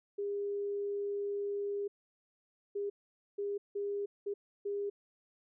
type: tone bursts at uneven times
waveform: sine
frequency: 404.8 Hz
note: G#4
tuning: 44 cents flat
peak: -33 dBFS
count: 6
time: 0.18-1.88 / 2.75-2.9 / 3.38-3.58 / 3.75-4.06 / 4.26-4.34 / 4.65-4.9 s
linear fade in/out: 10 ms
effects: none